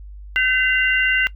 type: tone cluster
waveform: sine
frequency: 1533 / 2034 / 2780 Hz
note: G6 / C7 / F7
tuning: -39 / -50 / -9 cents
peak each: -19 dBFS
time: 0.36-1.27 s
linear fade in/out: 0 ms
effects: noise-tail reverb RT60 0.1 s tail -20 dB re dry + added 50 Hz sine -34 dBFS peak until 1.35 s